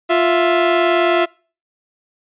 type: tone pair together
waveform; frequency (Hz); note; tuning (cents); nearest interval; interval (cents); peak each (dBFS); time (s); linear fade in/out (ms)
sawtooth; 350.1 / 660.9; F4 / E5; +4 / +4; major seventh; 1100; -11; 0.09-1.26; 20
effects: noise-tail reverb RT60 0.4 s tail -26 dB re dry + resampled to 8000 Hz